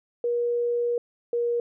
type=tone pair in turn; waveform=sine; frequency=477.8 / 474.8 Hz; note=A#4 / A#4; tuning=+43 / +32 cents; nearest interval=unison; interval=11 cents; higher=first; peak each=-22 dBFS; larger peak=neither; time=0.24-0.98 / 1.33-1.6 s; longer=first; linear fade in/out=2 ms; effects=none